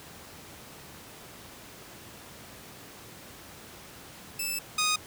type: tone pair in turn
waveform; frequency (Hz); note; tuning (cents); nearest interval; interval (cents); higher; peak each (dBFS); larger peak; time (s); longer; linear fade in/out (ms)
10% pulse; 2634 / 1243.1; E7 / D#6; -2 / -2; octave + minor second; 1300; first; -21 / -16; second; 4.39-4.59 / 4.78-4.96; first; 5
effects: pink hiss -47 dBFS RMS until 5.06 s + high-pass 80 Hz 12 dB/octave